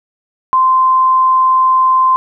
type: tone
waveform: sine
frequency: 1039 Hz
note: C6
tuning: 12 cents flat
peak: -7 dBFS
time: 0.53-2.16 s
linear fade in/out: 0 ms
effects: none